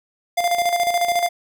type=tone with tremolo; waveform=square; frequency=698 Hz; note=F5; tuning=1 cent flat; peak=-16 dBFS; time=0.37-1.29 s; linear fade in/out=10 ms; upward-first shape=square; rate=14 Hz; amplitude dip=55%; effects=none